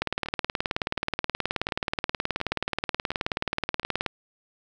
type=two click trains; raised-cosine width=0.3 ms; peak=-24 / -9 dBFS; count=6 / 77; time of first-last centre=0.26-3.831 / 0.02-4.063 s; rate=1.4 / 18.8 Hz; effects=none